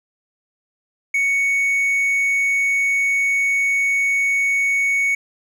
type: tone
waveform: triangle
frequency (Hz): 2225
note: C#7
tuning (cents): +6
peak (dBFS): -14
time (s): 1.14-5.15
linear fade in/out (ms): 5
effects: none